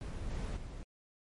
brown noise with level steps, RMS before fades -40 / -37 / -44 dBFS, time 0.01-0.83 s, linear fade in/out 0 ms, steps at 0.3 / 0.56 s, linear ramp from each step 10 ms, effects MP3 48 kbps

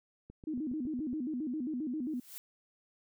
click train, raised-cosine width 3 ms, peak -36 dBFS, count 7, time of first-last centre 0.3-1.13 s, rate 7.23 Hz
sine tone with vibrato, 277.2 Hz, C#4, in tune, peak -33 dBFS, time 0.47-2.2 s, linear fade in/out 5 ms, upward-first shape square, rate 7.5 Hz, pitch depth 200 cents each way
blue noise with exponential growth, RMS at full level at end -43 dBFS, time 2.03-2.38 s, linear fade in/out 0 ms, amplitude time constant 74 ms
effects none

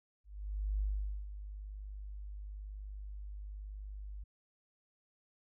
sine tone with ADSR envelope, 50.5 Hz, G#1, 48 cents flat, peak -30 dBFS, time 0.24-4.24 s, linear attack 560 ms, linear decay 460 ms, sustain -12 dB, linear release 9 ms, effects none

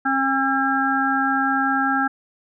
harmonic tone, 269.5 Hz, C#4, 49 cents flat, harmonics 1 / 3 / 5 / 6, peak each -23 / -23 / -23 / -23 dBFS, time 0.05-2.08 s, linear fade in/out 10 ms, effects none

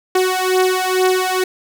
sawtooth beating tone pair, 370 / 372.2 Hz, F#4 / F#4, 0 / +10 cents, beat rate 2.2 Hz, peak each -13 dBFS, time 0.15-1.44 s, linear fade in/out 5 ms, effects none

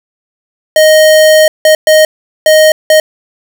square tone bursts at uneven times, 622.3 Hz, D#5, in tune, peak -3 dBFS, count 5, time 0.76-1.48 / 1.65-1.75 / 1.87-2.05 / 2.46-2.72 / 2.9-3 s, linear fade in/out 2 ms, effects none

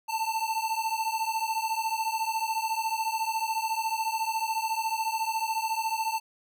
square beating tone pair, 883 / 897 Hz, A5 / A5, +6 / +33 cents, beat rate 14 Hz, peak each -31 dBFS, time 0.08-6.2 s, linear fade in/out 20 ms, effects none

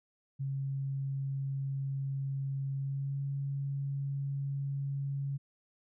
sine tone with pitch glide, 136.7 to 138.93 Hz, C#3 to C#3, -24 to +4 cents, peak -32 dBFS, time 0.39-5.38 s, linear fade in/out 20 ms, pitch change +28 cents, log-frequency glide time 2.76-3.21 s, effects none

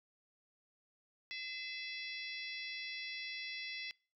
harmonic tone with a mistuned harmonic, 680 Hz, F5, 46 cents flat, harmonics 3 / 4 / 5 / 6 / 7 / 8, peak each -45 / -47 / -49 / -51 / -52 / -53 dBFS, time 1.31-3.91 s, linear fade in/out 0 ms, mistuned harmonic 4, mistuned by -66 cents, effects noise-tail reverb RT60 0.4 s tail -25 dB re dry

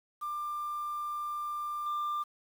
sine tone with level steps, 1191 Hz, D6, 24 cents sharp, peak -32 / -28 dBFS, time 0.21-2.24 s, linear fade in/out 20 ms, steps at 1.86 s, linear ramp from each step 5 ms, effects tanh soft clip ceiling -29 dBFS + 9-bit

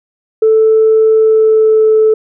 sine tone with pitch glide, 440 to 436.2 Hz, A4 to A4, 0 to -15 cents, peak -4 dBFS, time 0.42-2.14 s, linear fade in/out 5 ms, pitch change -15 cents, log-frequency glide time 1.15-1.9 s, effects tanh soft clip ceiling -1 dBFS

